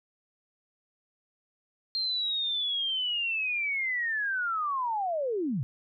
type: linear sweep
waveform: sine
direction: down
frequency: 4200 to 110.3 Hz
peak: -27 dBFS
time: 1.95-5.63 s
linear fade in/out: 0 ms
effects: none